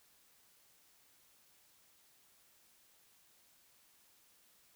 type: silence
effects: white hiss -68 dBFS RMS until 4.75 s